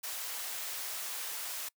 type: high-pass noise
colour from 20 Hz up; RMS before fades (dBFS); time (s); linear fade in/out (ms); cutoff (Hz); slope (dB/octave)
white; -39; 0.03-1.69; 10; 580; 12
effects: noise-tail reverb RT60 0.1 s tail -25 dB re dry